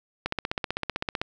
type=click train; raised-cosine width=0.3 ms; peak=-11 dBFS; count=16; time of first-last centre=0.26-1.215 s; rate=15.7 Hz; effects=none